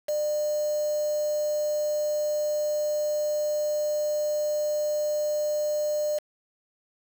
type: tone with quantisation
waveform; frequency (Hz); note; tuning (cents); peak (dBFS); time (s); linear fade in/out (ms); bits
sine; 600; D5; +37; -24; 0.08-6.19; 10; 6
effects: none